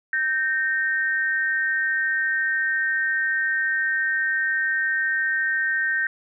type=tone pair together; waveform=sine; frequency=1557.3 / 1843 Hz; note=G6 / A#6; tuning=-12 / -20 cents; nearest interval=minor third; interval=292 cents; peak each=-23 dBFS; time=0.13-6.07 s; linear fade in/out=2 ms; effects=none